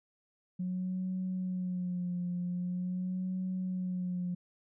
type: tone with vibrato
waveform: sine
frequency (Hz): 181.3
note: F#3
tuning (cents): -35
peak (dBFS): -31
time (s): 0.59-4.35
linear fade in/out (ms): 10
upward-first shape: sine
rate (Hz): 0.44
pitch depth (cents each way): 41
effects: tanh soft clip ceiling -27 dBFS